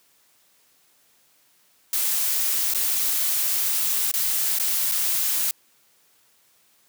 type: noise with dropouts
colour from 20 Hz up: blue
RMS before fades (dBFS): -23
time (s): 1.93-5.51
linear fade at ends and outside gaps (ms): 2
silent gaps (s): 2.738-2.747 / 4.115-4.138 / 4.587-4.597 / 4.915-4.919
effects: white hiss -61 dBFS RMS until 6.88 s + high-pass 100 Hz 12 dB/octave